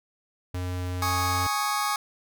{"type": "tone", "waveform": "square", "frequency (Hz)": 90.3, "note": "F#2", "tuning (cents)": -42, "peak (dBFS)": -29, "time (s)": [0.54, 1.47], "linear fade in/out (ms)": 5}
{"type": "chord", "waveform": "sawtooth", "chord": "Ab suspended fourth", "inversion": "none", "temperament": "just", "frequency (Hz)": [830.6, 1107.5, 1245.9], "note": ["Ab5", "Db6", "Eb6"], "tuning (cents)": [0, -2, 2], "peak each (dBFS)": -25, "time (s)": [1.02, 1.96], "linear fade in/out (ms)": 2}
{"effects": []}